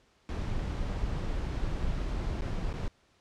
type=noise with dropouts; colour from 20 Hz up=brown; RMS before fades=-32 dBFS; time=0.29-2.88 s; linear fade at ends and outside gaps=0 ms; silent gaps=1.828-1.832 / 2.408-2.42 / 2.729-2.739 s; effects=pink hiss -66 dBFS RMS until 3.2 s + low-pass 6000 Hz 12 dB/octave